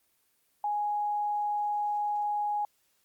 sine tone, 830.6 Hz, G#5, in tune, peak -27 dBFS, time 0.64-2.65 s, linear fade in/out 2 ms, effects white hiss -71 dBFS RMS until 3.04 s + Opus 24 kbps

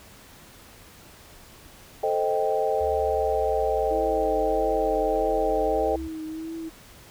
sine chord, A half-diminished seventh, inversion none, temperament equal, 440 / 523.3 / 622.3 / 784 Hz, A4 / C5 / Eb5 / G5, 0 / 0 / 0 / 0 cents, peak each -26 / -28 / -27 / -27 dBFS, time 2.03-5.96 s, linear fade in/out 5 ms
sine exponential two-way sweep, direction down then up, 71.8 to 41.55 to 71.8 Hz, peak -34 dBFS, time 2.8-6.08 s, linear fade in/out 10 ms, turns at 5.38 s
sine tone with vibrato, 320.7 Hz, E4, 48 cents flat, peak -31 dBFS, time 3.9-6.7 s, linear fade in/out 20 ms, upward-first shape triangle, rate 1.6 Hz, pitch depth 44 cents each way
effects pink hiss -49 dBFS RMS until 7.1 s

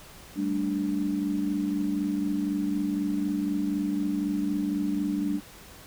sine chord, G suspended second, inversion none, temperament equal, 196 / 220 / 293.7 Hz, G3 / A3 / D4, 0 / 0 / 0 cents, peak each -30 / -33 / -27 dBFS, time 0.35-5.41 s, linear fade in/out 50 ms, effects pink hiss -48 dBFS RMS until 5.86 s

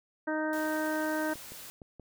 harmonic tone, 310.3 Hz, D#4, 5 cents flat, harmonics 1 / 2 / 3 / 4 / 5 / 6, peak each -32 / -34 / -38 / -44 / -36 / -44 dBFS, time 0.27-1.34 s, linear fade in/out 10 ms
white noise, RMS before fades -46 dBFS, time 0.53-1.7 s, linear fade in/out 0 ms
clicks, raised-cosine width 2 ms, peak -34 dBFS, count 4, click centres 1.356 / 1.52 / 1.818 / 1.997 s
effects none

